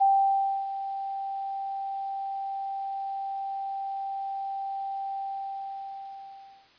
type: tone with ADSR envelope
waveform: sine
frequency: 784 Hz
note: G5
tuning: in tune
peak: -17 dBFS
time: 0-6.69 s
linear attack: 18 ms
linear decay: 640 ms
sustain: -13 dB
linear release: 1500 ms
effects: white hiss -58 dBFS RMS until 6.78 s + resampled to 11025 Hz